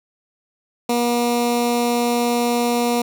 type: tone with notch filter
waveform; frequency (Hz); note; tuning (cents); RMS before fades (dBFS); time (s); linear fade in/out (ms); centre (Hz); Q
15% pulse; 239.4; A#3; +46; -19; 0.89-3.02; 5; 1700; 1.3
effects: none